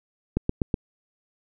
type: click train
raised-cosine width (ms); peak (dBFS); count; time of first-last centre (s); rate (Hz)
3; -9; 4; 0.37-0.742; 8.07
effects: none